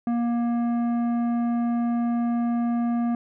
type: tone with tanh clipping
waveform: sine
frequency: 236.5 Hz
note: A#3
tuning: 25 cents sharp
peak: -23 dBFS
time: 0.07-3.15 s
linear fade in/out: 2 ms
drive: 11 dB
effects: none